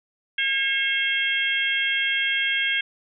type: harmonic tone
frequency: 540 Hz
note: C#5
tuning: 45 cents flat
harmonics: 3 / 4 / 5 / 6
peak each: -26 / -25 / -28 / -26 dBFS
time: 0.38-2.81 s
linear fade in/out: 5 ms
effects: none